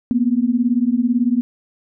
sine beating tone pair, 233.1 / 251.1 Hz, A#3 / B3, 0 / +29 cents, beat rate 18 Hz, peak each -17 dBFS, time 0.11-1.41 s, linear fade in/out 0 ms, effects none

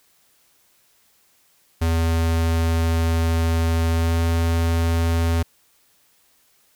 square tone with pitch glide, 82.41 to 83.22 Hz, E2 to E2, 0 to +17 cents, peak -18 dBFS, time 1.81-5.43 s, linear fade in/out 10 ms, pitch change +17 cents, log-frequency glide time 3.89-4.21 s, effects white hiss -60 dBFS RMS until 6.75 s

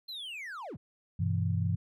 triangle linear sweep, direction down, 4200 to 63.2 Hz, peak -37 dBFS, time 0.08-0.77 s, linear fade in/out 10 ms
sine chord, E minor, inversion first, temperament equal, 98 / 123.47 / 164.81 Hz, G2 / B2 / E3, 0 / 0 / 0 cents, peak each -29 / -34 / -32 dBFS, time 1.19-1.76 s, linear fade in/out 10 ms
effects none

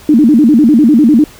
sine tone with vibrato, 263.3 Hz, C4, 11 cents sharp, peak -3 dBFS, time 0.09-1.24 s, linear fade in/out 2 ms, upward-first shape square, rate 10 Hz, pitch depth 240 cents each way, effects pink hiss -37 dBFS RMS until 1.39 s

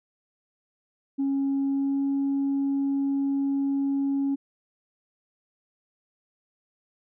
sine tone with pitch glide, 274.8 to 276.6 Hz, C#4 to C#4, -15 to -4 cents, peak -21 dBFS, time 1.18-4.36 s, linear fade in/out 20 ms, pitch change +11 cents, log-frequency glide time 1.68-2.03 s, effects tanh soft clip ceiling -20 dBFS

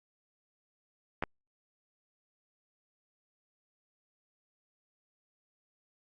clicks, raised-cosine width 0.5 ms, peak -17 dBFS, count 2, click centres 1.225 / 1.237 s, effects Opus 48 kbps

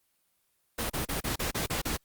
pink noise bursts, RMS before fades -31 dBFS, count 8, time 0.78-1.971 s, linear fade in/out 10 ms, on 120 ms, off 33 ms, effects white hiss -73 dBFS RMS until 2.04 s + Opus 32 kbps

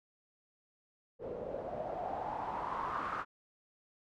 white noise with low-pass filter sweep, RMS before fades -39 dBFS, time 1.19-3.25 s, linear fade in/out 50 ms, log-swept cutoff 480 to 1300 Hz, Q 5.6, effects none

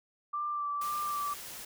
sine tone with vibrato, 1174.7 Hz, D6, in tune, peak -31 dBFS, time 0.33-1.34 s, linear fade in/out 10 ms, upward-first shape sine, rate 1.9 Hz, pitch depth 20 cents each way
white noise, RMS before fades -44 dBFS, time 0.81-1.65 s, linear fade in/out 5 ms
effects none

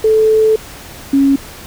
sine tone pair in turn, 437.1 / 275.4 Hz, A4 / C#4, -11 / -11 cents, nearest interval minor sixth, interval 800 cents, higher first, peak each -7 dBFS, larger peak neither, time 0.04-0.56 / 1.13-1.36 s, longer first, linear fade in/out 5 ms, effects pink hiss -33 dBFS RMS until 1.66 s

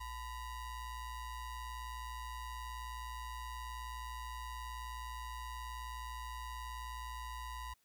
square ring-modulated tone, 473.5 Hz, A#4, 27 cents sharp, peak -40 dBFS, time 0-7.74 s, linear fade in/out 10 ms, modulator 533 Hz, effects white hiss -75 dBFS RMS until 7.84 s

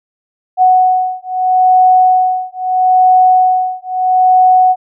sine beating tone pair, 740 / 740.77 Hz, F#5 / F#5, 0 / +2 cents, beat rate 0.77 Hz, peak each -10 dBFS, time 0.57-4.76 s, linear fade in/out 50 ms, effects none

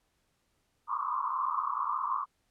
pink band-pass noise, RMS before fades -32 dBFS, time 0.87-2.26 s, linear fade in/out 50 ms, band 1000 to 1200 Hz, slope 96 dB/octave, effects pink hiss -75 dBFS RMS until 2.5 s + low-pass 12000 Hz 12 dB/octave

